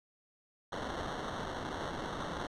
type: noise with sample-and-hold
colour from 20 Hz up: white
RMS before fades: -39 dBFS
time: 0.72-2.47 s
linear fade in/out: 5 ms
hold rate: 2450 Hz
effects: low-pass 5000 Hz 12 dB/octave